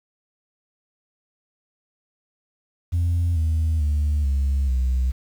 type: tone with pitch steps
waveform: sine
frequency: 86 / 79.78 / 74.01 / 68.65 / 63.69 Hz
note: F2 / D#2 / D2 / C#2 / C2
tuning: -26 / +44 / +14 / -16 / -46 cents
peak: -16 dBFS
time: 2.92-5.12 s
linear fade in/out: 20 ms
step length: 440 ms
effects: tanh soft clip ceiling -16 dBFS + 8-bit